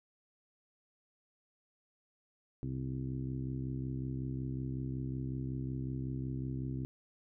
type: harmonic tone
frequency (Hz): 65.41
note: C2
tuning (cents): 0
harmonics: 1 / 2 / 3 / 4 / 5 / 6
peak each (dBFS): -45 / -37 / -49 / -42 / -46 / -54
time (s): 2.63-6.85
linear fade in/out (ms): 0
effects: none